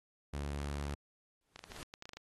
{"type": "tone", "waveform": "sawtooth", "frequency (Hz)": 71.6, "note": "D2", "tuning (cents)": -43, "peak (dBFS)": -33, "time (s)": [0.33, 0.95], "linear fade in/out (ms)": 10}
{"type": "noise with exponential growth", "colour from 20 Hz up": "pink", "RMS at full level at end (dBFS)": -46, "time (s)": [1.41, 1.83], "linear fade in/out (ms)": 1, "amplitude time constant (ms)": 90}
{"type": "clicks", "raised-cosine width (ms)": 0.2, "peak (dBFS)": -29, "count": 12, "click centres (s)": [1.56, 1.592, 1.64, 1.719, 1.764, 1.829, 1.939, 2.024, 2.055, 2.092, 2.134, 2.17]}
{"effects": ["AAC 32 kbps"]}